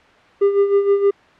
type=tone with tremolo; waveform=triangle; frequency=400 Hz; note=G4; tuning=35 cents sharp; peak=-8 dBFS; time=0.41-1.11 s; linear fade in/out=10 ms; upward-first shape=sine; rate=6.4 Hz; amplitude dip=65%; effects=white hiss -48 dBFS RMS until 1.39 s + low-pass 2000 Hz 12 dB/octave